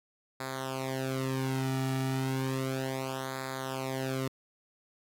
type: tone with flanger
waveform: sawtooth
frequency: 132.3 Hz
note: C3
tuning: 20 cents sharp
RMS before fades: -33 dBFS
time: 0.4-4.28 s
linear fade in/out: 5 ms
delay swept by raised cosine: 0.34 to 1.94 ms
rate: 0.33 Hz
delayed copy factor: -0.9
effects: AAC 64 kbps